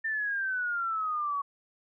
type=exponential sweep; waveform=sine; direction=down; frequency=1800 to 1116 Hz; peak=-28 dBFS; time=0.04-1.42 s; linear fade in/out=10 ms; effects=none